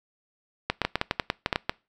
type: clicks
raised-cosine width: 0.3 ms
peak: -7 dBFS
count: 12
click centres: 0.7 / 0.817 / 0.85 / 0.956 / 1.014 / 1.111 / 1.198 / 1.301 / 1.461 / 1.528 / 1.559 / 1.695 s
effects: noise-tail reverb RT60 0.3 s tail -24 dB re dry